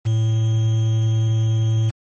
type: tone with quantisation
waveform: triangle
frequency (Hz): 111.2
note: A2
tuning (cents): +19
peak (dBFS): -13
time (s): 0.05-1.91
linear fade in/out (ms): 20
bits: 6
effects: MP3 32 kbps